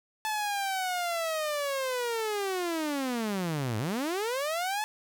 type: linear two-way sweep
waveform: sawtooth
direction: down then up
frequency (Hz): 872 to 102.6 to 872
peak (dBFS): -25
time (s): 0.25-4.84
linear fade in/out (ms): 0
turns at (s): 3.78
effects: none